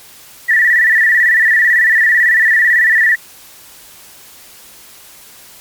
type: tone with vibrato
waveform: sine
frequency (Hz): 1854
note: A#6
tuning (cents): -10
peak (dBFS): -7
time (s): 0.48-3.16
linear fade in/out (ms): 20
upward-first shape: square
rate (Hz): 18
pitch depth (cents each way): 71
effects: white hiss -39 dBFS RMS until 5.6 s + MP3 96 kbps